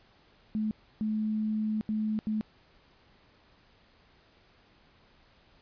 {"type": "tone bursts at uneven times", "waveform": "sine", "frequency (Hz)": 215.5, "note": "A3", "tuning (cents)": -36, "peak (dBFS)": -27, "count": 4, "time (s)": [[0.55, 0.71], [1.01, 1.81], [1.89, 2.19], [2.27, 2.41]], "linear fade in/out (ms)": 0, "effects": ["pink hiss -62 dBFS RMS until 5.61 s", "resampled to 11025 Hz"]}